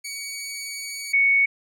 15% pulse / sine tone pair in turn, 2253 / 2222 Hz, C#7 / C#7, +28 / +4 cents, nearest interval unison, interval 24 cents, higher first, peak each -24 / -15 dBFS, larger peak second, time 0.04-1.13 / 1.13-1.46 s, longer first, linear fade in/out 10 ms, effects none

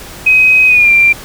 sine tone with pitch glide, 2525 to 2370 Hz, D#7 to D7, +25 to +15 cents, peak -4 dBFS, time 0.26-1.13 s, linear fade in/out 10 ms, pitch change -110 cents, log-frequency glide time 0.67-0.91 s, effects pink hiss -30 dBFS RMS until 1.24 s

